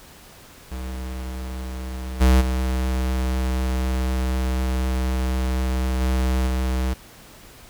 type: tone with level steps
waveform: square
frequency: 64 Hz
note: C2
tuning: 38 cents flat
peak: -29 / -13 / -21 / -19 / -21 dBFS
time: 0.71-6.94 s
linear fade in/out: 10 ms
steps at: 2.2 / 2.4 / 6 / 6.46 s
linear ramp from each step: 20 ms
effects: pink hiss -46 dBFS RMS until 7.69 s